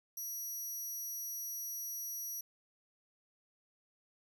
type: tone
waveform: 15% pulse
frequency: 5800 Hz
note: F#8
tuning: 35 cents flat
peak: -34 dBFS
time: 0.17-2.41 s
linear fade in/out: 5 ms
effects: none